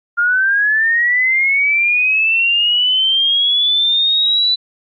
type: linear sweep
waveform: sine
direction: up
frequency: 1396.9 to 3993 Hz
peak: -11 dBFS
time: 0.17-4.56 s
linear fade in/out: 20 ms
effects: AAC 64 kbps